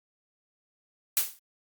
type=noise with exponential decay; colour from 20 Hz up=blue; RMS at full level=-20 dBFS; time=1.17-1.39 s; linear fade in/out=1 ms; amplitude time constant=47 ms; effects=Opus 48 kbps